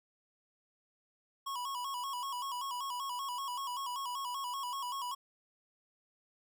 square tone with vibrato, 1037 Hz, C6, 16 cents flat, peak -37 dBFS, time 1.46-5.15 s, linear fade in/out 10 ms, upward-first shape square, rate 5.2 Hz, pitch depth 96 cents each way, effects none

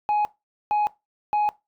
sine tone bursts, 837 Hz, G#5, 13 cents sharp, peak -16 dBFS, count 3, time 0.09-1.49 s, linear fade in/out 0 ms, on 160 ms, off 460 ms, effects noise-tail reverb RT60 0.2 s tail -20 dB re dry + tanh soft clip ceiling -18 dBFS

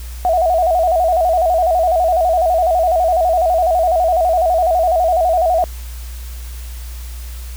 sine tone with vibrato, 689 Hz, F5, 24 cents flat, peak -11 dBFS, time 0.25-5.64 s, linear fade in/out 0 ms, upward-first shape square, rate 12 Hz, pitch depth 100 cents each way, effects added 60 Hz sine -26 dBFS peak until 7.56 s + white hiss -39 dBFS RMS until 7.56 s

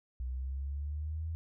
sine exponential sweep, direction up, 61.74 to 82.41 Hz, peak -34 dBFS, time 0.2-1.35 s, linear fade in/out 0 ms, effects none

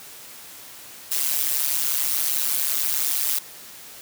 blue noise with amplitude modulation, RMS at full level -19 dBFS, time 1.11-3.39 s, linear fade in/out 5 ms, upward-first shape sine, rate 140 Hz, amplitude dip 100%, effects white hiss -42 dBFS RMS until 4.01 s + high-pass 80 Hz 12 dB/octave

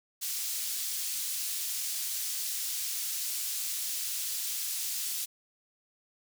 pink high-pass noise, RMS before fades -34 dBFS, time 0.21-5.26 s, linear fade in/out 20 ms, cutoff 5200 Hz, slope 12 dB/octave, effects none

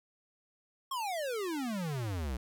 square exponential sweep, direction down, 1108.7 to 59.1 Hz, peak -34 dBFS, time 0.91-2.37 s, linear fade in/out 5 ms, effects none

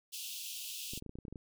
pink high-pass noise, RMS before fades -43 dBFS, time 0.12-1 s, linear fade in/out 20 ms, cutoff 2600 Hz, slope 96 dB/octave
clicks, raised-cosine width 3 ms, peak -32 dBFS, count 11, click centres 0.935 / 0.976 / 1.024 / 1.063 / 1.094 / 1.155 / 1.187 / 1.252 / 1.282 / 1.326 / 1.358 s
effects none

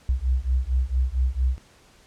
sine beating tone pair, 61.74 / 66.14 Hz, B1 / C2, 0 / +19 cents, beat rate 4.4 Hz, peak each -23 dBFS, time 0.09-1.58 s, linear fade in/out 0 ms, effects pink hiss -55 dBFS RMS until 2.06 s + low-pass 9000 Hz 12 dB/octave

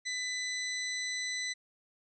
20% pulse tone, 2000 Hz, B6, 21 cents sharp, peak -28 dBFS, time 0.05-1.54 s, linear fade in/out 20 ms, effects resampled to 22050 Hz

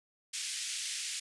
white band-pass noise, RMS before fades -38 dBFS, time 0.33-1.2 s, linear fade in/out 10 ms, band 2100 to 9000 Hz, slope 24 dB/octave, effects resampled to 24000 Hz

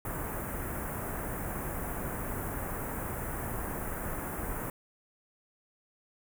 pink band-stop noise, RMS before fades -36 dBFS, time 0.05-4.7 s, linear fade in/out 2 ms, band 1800 to 10000 Hz, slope 24 dB/octave, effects none

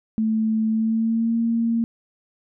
sine tone with pitch glide, 220 to 230.3 Hz, A3 to A#3, 0 to -21 cents, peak -18 dBFS, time 0.18-1.84 s, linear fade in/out 0 ms, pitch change +79 cents, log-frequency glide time 0.69-1.37 s, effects none

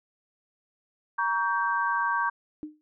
sine chord, G diminished, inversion first, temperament just, 940.8 / 1128.9 / 1568 Hz, Bb5 / Db6 / G6, +16 / +31 / 0 cents, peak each -28 dBFS, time 1.18-2.3 s, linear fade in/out 10 ms
sine tone with exponential decay, 304.3 Hz, D#4, 38 cents flat, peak -30 dBFS, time 2.63-2.81 s, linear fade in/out 0 ms, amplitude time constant 38 ms
effects none

